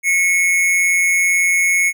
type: tone with amplitude modulation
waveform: square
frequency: 2190 Hz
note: C#7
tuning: 22 cents flat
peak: -11 dBFS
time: 0.03-1.93 s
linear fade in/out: 50 ms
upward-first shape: sine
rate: 178 Hz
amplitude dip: 50%
effects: none